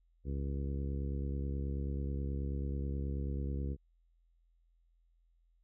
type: harmonic tone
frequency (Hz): 69.3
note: C#2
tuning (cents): 0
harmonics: 1 / 2 / 3 / 4 / 5 / 6 / 7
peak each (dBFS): -35 / -41 / -45 / -47 / -49 / -51 / -52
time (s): 0.24-3.77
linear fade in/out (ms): 50
effects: added 42 Hz sine -67 dBFS peak until 5.63 s